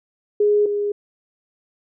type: tone pair in turn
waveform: sine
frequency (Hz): 415.3 / 410.8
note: G#4 / G#4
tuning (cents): 0 / -19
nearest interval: unison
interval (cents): 19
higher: first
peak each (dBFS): -13 / -19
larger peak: first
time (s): 0.4-0.66 / 0.66-0.92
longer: neither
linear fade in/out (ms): 5
effects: none